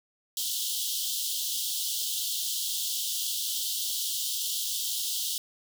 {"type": "high-pass noise", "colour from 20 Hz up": "pink", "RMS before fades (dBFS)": -31, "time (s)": [0.37, 5.38], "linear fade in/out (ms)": 2, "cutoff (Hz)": 3000, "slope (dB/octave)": 96, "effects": []}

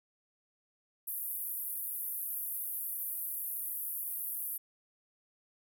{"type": "band-pass noise", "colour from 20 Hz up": "white", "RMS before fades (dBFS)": -38, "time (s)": [1.07, 4.58], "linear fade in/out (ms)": 10, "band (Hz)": [11000, 15000], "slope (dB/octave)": 48, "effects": []}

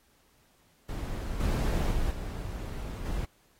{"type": "noise with level steps", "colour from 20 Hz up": "brown", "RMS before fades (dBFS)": [-34, -27, -30, -36, -32], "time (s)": [0.89, 3.25], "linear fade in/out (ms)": 2, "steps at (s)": [1.4, 1.91, 2.11, 3.05], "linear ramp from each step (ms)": 5, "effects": ["pink hiss -66 dBFS RMS until 3.59 s", "AAC 48 kbps"]}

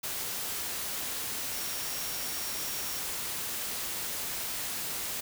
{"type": "tone in noise", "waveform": "sine", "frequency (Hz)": 5588, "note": "F8", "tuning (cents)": 0, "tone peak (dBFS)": -42, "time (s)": [1.52, 3], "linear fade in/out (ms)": 10, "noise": "white", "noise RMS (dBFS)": -35, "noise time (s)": [0.03, 5.21], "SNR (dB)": -10, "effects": []}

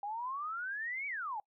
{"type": "exponential two-way sweep", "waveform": "sine", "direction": "up then down", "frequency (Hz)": [795, 2306, 795], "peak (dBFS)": -36, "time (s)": [0.03, 1.4], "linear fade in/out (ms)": 2, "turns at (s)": 1.07, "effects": ["noise-tail reverb RT60 0.1 s tail -23 dB re dry"]}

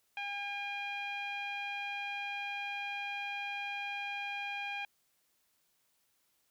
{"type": "tone with low-pass filter", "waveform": "sawtooth", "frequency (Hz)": 808, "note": "G#5", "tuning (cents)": -48, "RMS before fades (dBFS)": -39, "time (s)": [0.17, 4.85], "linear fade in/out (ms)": 2, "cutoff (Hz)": 2700, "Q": 8.4, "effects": ["white hiss -75 dBFS RMS until 6.5 s"]}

